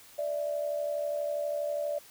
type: tone pair together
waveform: sine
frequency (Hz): 587 / 659.3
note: D5 / E5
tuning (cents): -1 / 0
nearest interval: major second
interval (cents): 201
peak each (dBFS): -30 / -36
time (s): 0.18-1.99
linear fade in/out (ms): 10
effects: white hiss -54 dBFS RMS until 2.1 s